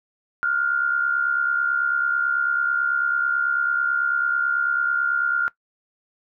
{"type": "tone pair together", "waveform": "sine", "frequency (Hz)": [1401, 1470.1], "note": ["F6", "F#6"], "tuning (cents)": [5, -12], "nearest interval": "minor second", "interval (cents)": 83, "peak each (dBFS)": [-20, -26], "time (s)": [0.43, 5.48], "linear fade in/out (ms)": 0, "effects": ["noise-tail reverb RT60 0.1 s tail -19 dB re dry"]}